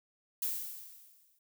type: noise with exponential decay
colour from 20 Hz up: violet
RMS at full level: -32 dBFS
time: 0.42-1.39 s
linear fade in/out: 5 ms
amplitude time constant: 210 ms
effects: none